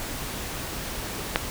click, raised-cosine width 0.3 ms, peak -3 dBFS, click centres 1.359 s, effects pink hiss -33 dBFS RMS until 1.5 s

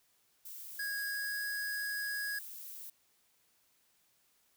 violet noise, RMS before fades -47 dBFS, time 0.45-2.9 s, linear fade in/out 5 ms
square tone with pitch glide, 1649 to 1658.6 Hz, G#6 to G#6, -13 to -3 cents, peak -36 dBFS, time 0.79-2.39 s, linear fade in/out 5 ms, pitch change +10 cents, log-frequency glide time 1.05-1.47 s
effects white hiss -72 dBFS RMS until 4.56 s

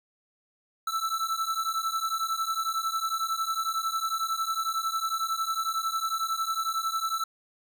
square beating tone pair, 1318.5 / 1329.5 Hz, E6 / E6, 0 / +14 cents, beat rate 11 Hz, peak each -31 / -31 dBFS, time 0.87-7.24 s, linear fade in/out 5 ms, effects none

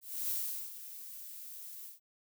violet noise with ADSR envelope, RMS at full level -34 dBFS, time 0.01-2 s, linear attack 290 ms, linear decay 410 ms, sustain -13 dB, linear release 140 ms, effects none

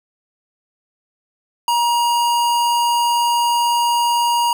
square tone, 949 Hz, A#5, 31 cents sharp, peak -15 dBFS, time 1.68-4.53 s, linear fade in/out 2 ms, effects none

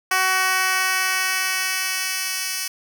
10% pulse tone with high-pass filter sweep, 375.2 Hz, F#4, 24 cents sharp, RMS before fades -22 dBFS, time 0.11-2.68 s, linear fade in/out 5 ms, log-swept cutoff 890 to 3900 Hz, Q 0.75, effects none

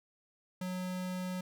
square tone, 183.2 Hz, F#3, 17 cents flat, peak -36 dBFS, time 0.61-1.41 s, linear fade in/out 5 ms, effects none

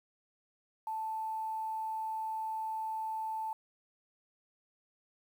sine tone, 880 Hz, A5, in tune, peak -34 dBFS, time 0.87-3.53 s, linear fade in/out 2 ms, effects 10-bit

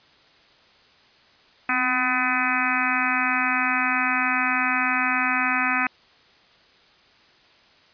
harmonic tone with a mistuned harmonic, 252.4 Hz, B3, 38 cents sharp, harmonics 1 / 3 / 4 / 5 / 6 / 7 / 8 / 9 / 10, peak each -30 / -30 / -31 / -27 / -27 / -29 / -29 / -31 / -27 dBFS, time 1.69-5.87 s, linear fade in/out 2 ms, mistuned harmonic 1, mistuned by +42 cents, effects white hiss -55 dBFS RMS until 7.93 s + resampled to 11025 Hz

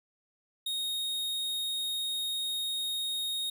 45% pulse tone, 3729 Hz, A#7, in tune, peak -31 dBFS, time 0.66-3.5 s, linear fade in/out 5 ms, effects none

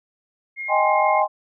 sine tone with tremolo, 2139 Hz, C7, 38 cents sharp, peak -25 dBFS, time 0.56-1.23 s, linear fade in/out 50 ms, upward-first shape sine, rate 10 Hz, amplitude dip 25%
sine chord, Ab major seventh, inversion second, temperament equal, 622.3 / 784 / 830.6 / 1046.5 Hz, Eb5 / G5 / Ab5 / C6, 0 / 0 / 0 / 0 cents, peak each -21 dBFS, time 0.68-1.28 s, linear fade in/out 50 ms
effects none

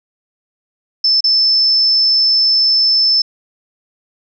sine tone with dropouts, 5274 Hz, E8, in tune, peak -9 dBFS, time 1.04-3.22 s, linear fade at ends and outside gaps 5 ms, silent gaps 1.207-1.24 s, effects none

